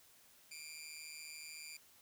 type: tone with amplitude modulation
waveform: 15% pulse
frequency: 2377 Hz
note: D7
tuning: 20 cents sharp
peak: -38 dBFS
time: 0.51-1.77 s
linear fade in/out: 5 ms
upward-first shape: sine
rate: 154 Hz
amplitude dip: 80%
effects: white hiss -65 dBFS RMS until 2.01 s